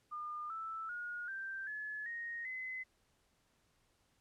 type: tone with pitch steps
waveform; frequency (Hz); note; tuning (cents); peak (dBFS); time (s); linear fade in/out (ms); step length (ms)
sine; 1210 / 1319.5 / 1438.9 / 1569.2 / 1711.2 / 1866.1 / 2035; D#6 / E6 / F#6 / G6 / A6 / A#6 / C7; -49 / +1 / -49 / +1 / -49 / +1 / -49; -40; 0.11-2.84; 20; 390
effects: pink hiss -75 dBFS RMS until 4.2 s + low-pass 11000 Hz 12 dB/octave